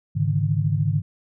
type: chord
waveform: sine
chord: Ab suspended fourth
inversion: none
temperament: equal with one note detuned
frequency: 103.83 / 141.99 / 155.56 Hz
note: Ab2 / Db3 / Eb3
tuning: 0 / +42 / 0 cents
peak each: -23 dBFS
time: 0.15-1.02 s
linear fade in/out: 20 ms
effects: none